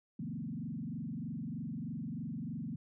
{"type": "tone with frequency modulation", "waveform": "sine", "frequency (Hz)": 194.8, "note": "G3", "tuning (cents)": -11, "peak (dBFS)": -37, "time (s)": [0.19, 2.76], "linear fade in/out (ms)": 5, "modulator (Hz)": 23.2, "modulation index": 2.6, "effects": []}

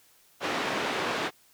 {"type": "band-pass noise", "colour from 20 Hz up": "pink", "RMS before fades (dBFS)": -30, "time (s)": [0.4, 1.31], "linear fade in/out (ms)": 50, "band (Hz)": [320, 3200], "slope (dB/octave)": 12, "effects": ["white hiss -61 dBFS RMS until 1.53 s"]}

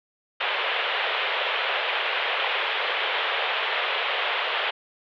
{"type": "band-pass noise", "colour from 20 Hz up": "white", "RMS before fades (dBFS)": -26, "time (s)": [0.4, 4.71], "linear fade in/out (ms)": 10, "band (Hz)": [430, 3400], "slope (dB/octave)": 48, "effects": []}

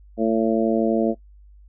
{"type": "harmonic tone", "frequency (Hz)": 112.1, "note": "A2", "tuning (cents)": 33, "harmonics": [2, 3, 4, 5, 6], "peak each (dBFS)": [-21, -23, -24, -25, -26], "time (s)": [0.17, 1.15], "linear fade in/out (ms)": 50, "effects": ["noise-tail reverb RT60 0.1 s tail -20 dB re dry", "added 50 Hz sine -45 dBFS peak until 1.68 s"]}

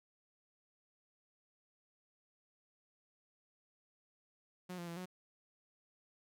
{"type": "tone with pitch steps", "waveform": "sawtooth", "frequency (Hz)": [181.3, 172.7, 169, 182.7], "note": ["F#3", "F3", "E3", "F#3"], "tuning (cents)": [-35, -19, 43, -22], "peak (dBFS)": -39, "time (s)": [4.69, 5.058], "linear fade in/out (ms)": 10, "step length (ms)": 92, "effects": []}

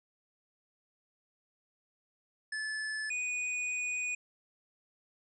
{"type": "tone pair in turn", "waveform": "square", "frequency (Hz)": [1734, 2474], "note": ["A6", "D#7"], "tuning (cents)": [-26, -10], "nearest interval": "tritone", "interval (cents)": 616, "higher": "second", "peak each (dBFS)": [-35, -33], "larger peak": "second", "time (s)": [[2.52, 3.1], [3.1, 4.15]], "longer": "second", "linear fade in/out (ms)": 5, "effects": ["resampled to 24000 Hz"]}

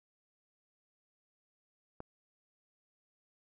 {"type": "click", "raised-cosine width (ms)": 1, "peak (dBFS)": -29, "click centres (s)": 2.004, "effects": []}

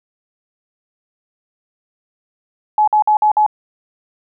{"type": "tone bursts", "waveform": "sine", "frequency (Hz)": 850, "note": "G#5", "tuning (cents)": 40, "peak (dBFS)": -9, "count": 5, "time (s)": [2.78, 3.464], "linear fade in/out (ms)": 2, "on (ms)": 96, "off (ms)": 51, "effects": []}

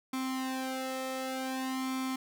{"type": "tone with flanger", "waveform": "sawtooth", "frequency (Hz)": 261.6, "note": "C4", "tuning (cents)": 0, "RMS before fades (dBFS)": -35, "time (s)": [0.13, 2.16], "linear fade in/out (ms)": 5, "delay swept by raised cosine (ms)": [0.88, 1.56], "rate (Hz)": 0.54, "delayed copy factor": 0.9, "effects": []}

